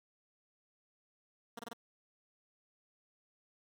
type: tone bursts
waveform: 10% pulse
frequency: 232.9 Hz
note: A#3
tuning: 1 cent flat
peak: -34 dBFS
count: 4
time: 1.57-1.733 s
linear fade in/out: 5 ms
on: 22 ms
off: 25 ms
effects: none